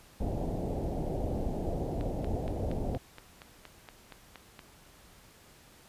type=low-pass noise; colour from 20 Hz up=pink; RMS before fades=-33 dBFS; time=0.2-2.98 s; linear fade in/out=10 ms; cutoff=770 Hz; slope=48 dB/octave
type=click train; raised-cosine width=0.3 ms; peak=-29 dBFS; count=12; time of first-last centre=2.01-4.592 s; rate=4.26 Hz
effects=pink hiss -57 dBFS RMS until 5.88 s + resampled to 32000 Hz